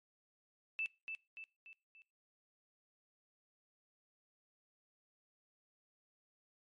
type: tone with echo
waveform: sine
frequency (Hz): 2641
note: E7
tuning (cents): +3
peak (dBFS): -35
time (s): 0.79-0.86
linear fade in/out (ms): 0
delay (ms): 290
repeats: 4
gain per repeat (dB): -6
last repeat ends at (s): 2.02
effects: noise-tail reverb RT60 0.3 s tail -23 dB re dry + MP3 48 kbps